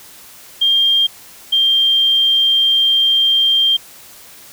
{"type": "tone pair in turn", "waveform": "sine", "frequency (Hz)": [3200, 3180], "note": ["G7", "G7"], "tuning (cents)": [35, 24], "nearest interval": "unison", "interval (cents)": 11, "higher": "first", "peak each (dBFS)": -10, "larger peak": "neither", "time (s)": [[0.61, 1.07], [1.52, 3.77]], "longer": "second", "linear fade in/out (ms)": 10, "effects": ["white hiss -40 dBFS RMS until 4.52 s"]}